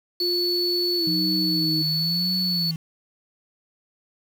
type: tone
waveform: triangle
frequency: 4435 Hz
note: C#8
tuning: in tune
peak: -21 dBFS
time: 0.2-2.71 s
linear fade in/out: 2 ms
type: tone with pitch glide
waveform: sine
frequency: 353 to 312.7 Hz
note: F4 to D#4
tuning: +19 to +9 cents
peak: -25 dBFS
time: 0.2-1.83 s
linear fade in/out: 20 ms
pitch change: -210 cents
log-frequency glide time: 0.97-1.09 s
type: tone with vibrato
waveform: sine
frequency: 169.2 Hz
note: E3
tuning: 45 cents sharp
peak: -26 dBFS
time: 1.07-2.76 s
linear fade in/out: 2 ms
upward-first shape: sine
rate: 0.96 Hz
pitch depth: 140 cents each way
effects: 7-bit